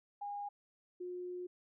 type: tone pair in turn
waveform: sine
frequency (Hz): 815 / 359.1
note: G#5 / F4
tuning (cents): -33 / +48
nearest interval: octave + major second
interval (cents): 1419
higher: first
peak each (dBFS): -39 / -40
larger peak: first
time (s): 0.21-0.49 / 1-1.47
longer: second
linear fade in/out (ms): 10
effects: none